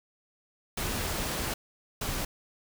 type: noise bursts at uneven times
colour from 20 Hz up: pink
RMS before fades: -32 dBFS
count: 2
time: 0.77-1.54 / 2.01-2.25 s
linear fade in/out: 5 ms
effects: none

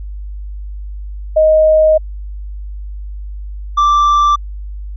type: tone pair in turn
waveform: sine / triangle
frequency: 625 / 1173.7 Hz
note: D#5 / D6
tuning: +8 / -1 cents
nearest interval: major seventh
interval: 1091 cents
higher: second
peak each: -6 dBFS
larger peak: neither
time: 1.36-1.98 / 3.77-4.36 s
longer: first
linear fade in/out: 10 ms
effects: added 50 Hz sine -23 dBFS peak until 4.96 s + resampled to 16000 Hz

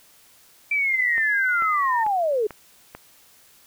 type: linear sweep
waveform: sine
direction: down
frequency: 2349 to 404.1 Hz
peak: -19 dBFS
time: 0.71-2.47 s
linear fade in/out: 5 ms
type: tone with pitch glide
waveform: sine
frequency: 2059 to 1823.8 Hz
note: C7 to A#6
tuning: -28 to -38 cents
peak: -26 dBFS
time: 0.92-2.04 s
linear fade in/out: 10 ms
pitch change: -210 cents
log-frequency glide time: 1.72-1.92 s
type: click train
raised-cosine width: 0.5 ms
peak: -21 dBFS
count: 5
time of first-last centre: 1.18-2.95 s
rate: 2.26 Hz
effects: white hiss -54 dBFS RMS until 3.66 s

